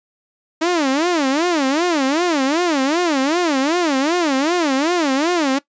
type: tone with vibrato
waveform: sawtooth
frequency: 306.9 Hz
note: D#4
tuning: 24 cents flat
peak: -11 dBFS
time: 0.61-5.59 s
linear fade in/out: 10 ms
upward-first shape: sine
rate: 2.6 Hz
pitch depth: 270 cents each way
effects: noise-tail reverb RT60 0.1 s tail -19 dB re dry + resampled to 16000 Hz